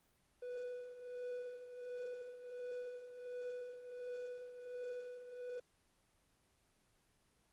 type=tone with tremolo; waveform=triangle; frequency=493.9 Hz; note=B4; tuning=in tune; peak=-38 dBFS; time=0.42-5.6 s; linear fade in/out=5 ms; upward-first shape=triangle; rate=1.4 Hz; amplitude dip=75%; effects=pink hiss -75 dBFS RMS until 7.52 s + Opus 24 kbps